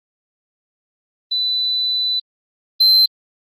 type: tone pair in turn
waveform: sine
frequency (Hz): 3991 / 4096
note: B7 / C8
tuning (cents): +17 / -38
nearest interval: unison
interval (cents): 45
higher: second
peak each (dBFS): -16 / -6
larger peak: second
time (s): 1.31-2.2 / 2.8-3.06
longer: first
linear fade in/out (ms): 10
effects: tanh soft clip ceiling -8 dBFS + Opus 32 kbps